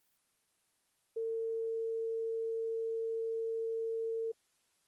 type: tone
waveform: sine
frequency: 452.2 Hz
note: A4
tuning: 47 cents sharp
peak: -33 dBFS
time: 1.16-4.32 s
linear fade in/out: 10 ms
effects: white hiss -75 dBFS RMS until 4.87 s + Opus 24 kbps